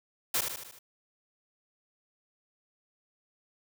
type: noise with echo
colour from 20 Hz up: white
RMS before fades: -28 dBFS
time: 0.34-0.41 s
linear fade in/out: 5 ms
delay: 76 ms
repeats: 5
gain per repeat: -5 dB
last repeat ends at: 0.79 s
effects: none

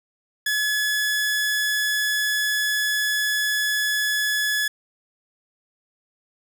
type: tone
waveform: sawtooth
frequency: 1704 Hz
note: G#6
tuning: 44 cents sharp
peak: -17 dBFS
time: 0.46-4.68 s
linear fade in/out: 5 ms
effects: none

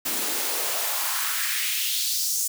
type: noise with high-pass filter sweep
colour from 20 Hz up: white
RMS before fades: -26 dBFS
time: 0.05-2.48 s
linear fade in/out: 10 ms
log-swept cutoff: 210 to 7200 Hz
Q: 2.1
effects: none

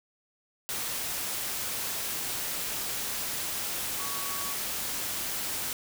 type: tone in noise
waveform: sine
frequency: 1125 Hz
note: C#6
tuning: 25 cents sharp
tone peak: -39 dBFS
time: 3.99-4.53 s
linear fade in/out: 0 ms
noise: white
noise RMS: -33 dBFS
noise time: 0.69-5.73 s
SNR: -9 dB
effects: none

